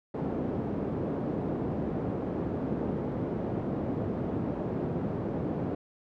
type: band-pass noise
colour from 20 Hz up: pink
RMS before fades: -32 dBFS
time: 0.14-5.75 s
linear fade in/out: 5 ms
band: 150 to 450 Hz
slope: 12 dB/octave
effects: none